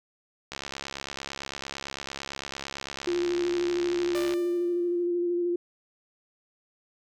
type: click train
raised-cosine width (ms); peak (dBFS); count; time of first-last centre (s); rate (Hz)
0.2; -17; 264; 0.52-4.337; 68.9
type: tone with vibrato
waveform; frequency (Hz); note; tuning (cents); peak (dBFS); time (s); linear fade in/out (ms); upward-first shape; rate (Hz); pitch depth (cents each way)
sine; 349.2; F4; 0; -24; 3.07-5.56; 5; square; 13; 16
type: tone with exponential decay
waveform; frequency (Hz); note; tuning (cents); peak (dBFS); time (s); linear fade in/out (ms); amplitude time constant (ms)
sawtooth; 594; D5; +20; -27; 4.15-5.07; 0; 200
effects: none